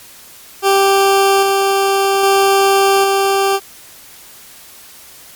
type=tone with tremolo; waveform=20% pulse; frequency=392 Hz; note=G4; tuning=in tune; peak=-4 dBFS; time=0.62-3.6 s; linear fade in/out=50 ms; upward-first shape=square; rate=0.62 Hz; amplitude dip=25%; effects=white hiss -39 dBFS RMS until 5.35 s + MP3 96 kbps